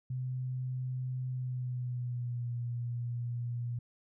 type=tone with pitch glide; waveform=sine; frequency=127.8 to 119.93 Hz; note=C3 to A#2; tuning=-40 to +50 cents; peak=-33 dBFS; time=0.1-3.79 s; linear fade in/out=5 ms; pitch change=-110 cents; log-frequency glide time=1.3-2.51 s; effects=none